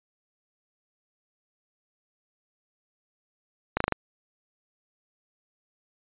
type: slowing click train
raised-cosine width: 0.5 ms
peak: -8 dBFS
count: 5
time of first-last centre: 3.77-3.923 s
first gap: 34 ms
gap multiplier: 1.08
effects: resampled to 8000 Hz